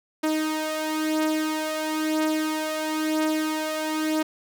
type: beating tone pair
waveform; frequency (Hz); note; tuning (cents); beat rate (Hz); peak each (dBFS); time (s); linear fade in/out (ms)
sawtooth; 311.1 / 312.1; D#4 / D#4; 0 / +5; 1; -21 / -25; 0.23-4.23; 10
effects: none